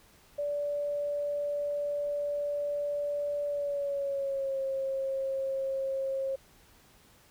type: tone with pitch glide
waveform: sine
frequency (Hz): 580 to 538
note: D5 to C5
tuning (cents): -22 to +48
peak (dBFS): -29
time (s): 0.38-6.36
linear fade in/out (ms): 10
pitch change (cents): -130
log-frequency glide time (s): 3.46-4.6
effects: pink hiss -60 dBFS RMS until 7.3 s